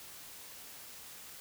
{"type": "silence", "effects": ["white hiss -50 dBFS RMS until 1.4 s"]}